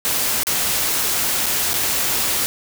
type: noise with dropouts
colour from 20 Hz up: white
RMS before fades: -20 dBFS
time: 0.05-2.46 s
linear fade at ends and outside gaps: 0 ms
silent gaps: 0.434-0.469 / 1.46-1.465 / 1.733-1.74 s
effects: none